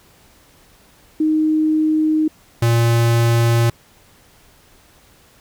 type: tone pair in turn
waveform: sine / square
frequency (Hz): 311.1 / 116.76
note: D#4 / A#2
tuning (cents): 0 / +3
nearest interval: octave + perfect fourth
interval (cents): 1697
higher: first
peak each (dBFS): -13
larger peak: neither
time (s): 1.2-2.28 / 2.62-3.7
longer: neither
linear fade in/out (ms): 5
effects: pink hiss -51 dBFS RMS until 5.4 s